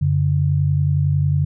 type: tone pair together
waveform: sine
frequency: 92.5 / 143.49 Hz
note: F#2 / D3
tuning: 0 / -40 cents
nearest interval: minor sixth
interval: 760 cents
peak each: -19 / -16 dBFS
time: 0.01-1.45 s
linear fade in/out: 10 ms
effects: none